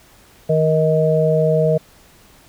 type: harmonic tone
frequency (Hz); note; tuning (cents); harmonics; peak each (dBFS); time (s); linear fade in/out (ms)
157.2; D#3; +18; 1 / 3 / 4; -17 / -17 / -17; 0.49-1.78; 10
effects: pink hiss -49 dBFS RMS until 2.48 s